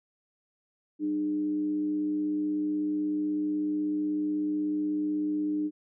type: tone with frequency modulation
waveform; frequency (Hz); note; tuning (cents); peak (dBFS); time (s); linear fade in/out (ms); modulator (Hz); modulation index
sine; 302.7; D#4; -48; -26; 0.99-5.71; 50; 111; 0.27
effects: none